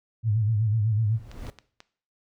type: tone with vibrato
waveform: sine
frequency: 108.5 Hz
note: A2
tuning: 24 cents flat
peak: -20 dBFS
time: 0.23-1.2 s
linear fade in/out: 50 ms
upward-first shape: sine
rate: 8 Hz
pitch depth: 92 cents each way
type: noise with exponential growth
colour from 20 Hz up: brown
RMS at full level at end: -32 dBFS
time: 0.85-1.5 s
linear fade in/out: 0 ms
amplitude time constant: 140 ms
type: clicks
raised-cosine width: 0.2 ms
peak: -27 dBFS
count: 4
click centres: 1.315 / 1.468 / 1.587 / 1.804 s
effects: noise-tail reverb RT60 0.5 s tail -17 dB re dry